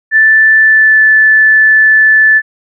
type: tone with pitch glide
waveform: sine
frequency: 1760 to 1746.8 Hz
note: A6 to A6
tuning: 0 to -13 cents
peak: -3 dBFS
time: 0.11-2.42 s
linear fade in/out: 50 ms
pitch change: -13 cents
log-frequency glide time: 0.6-1.02 s
effects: none